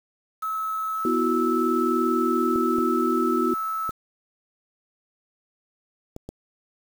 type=tone with pitch glide; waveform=sine; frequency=1299 to 1308.8 Hz; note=E6 to E6; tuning=-26 to -13 cents; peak=-25 dBFS; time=0.42-3.91 s; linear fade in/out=10 ms; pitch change=+13 cents; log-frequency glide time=0.92-1.06 s
type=chord; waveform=sine; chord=B suspended fourth; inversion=none; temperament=equal; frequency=246.9 / 329.6 / 370 Hz; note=B3 / E4 / F#4; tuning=0 / 0 / 0 cents; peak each=-25 dBFS; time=1.05-3.54 s; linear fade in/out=2 ms
type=clicks; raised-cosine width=2 ms; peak=-22 dBFS; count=5; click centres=2.559 / 2.785 / 3.893 / 6.164 / 6.29 s
effects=7-bit